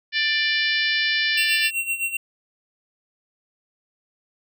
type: harmonic tone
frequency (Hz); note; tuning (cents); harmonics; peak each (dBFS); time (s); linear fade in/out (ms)
590; D5; +8; 3 / 4 / 5 / 6 / 7 / 8 / 9; -23 / -25 / -27 / -29 / -30 / -31 / -32; 0.12-1.71; 50
type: tone with tremolo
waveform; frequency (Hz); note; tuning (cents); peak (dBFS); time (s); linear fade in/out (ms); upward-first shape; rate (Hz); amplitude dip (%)
square; 2731; F7; -39; -21; 1.37-2.17; 5; sine; 7.8; 75
effects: none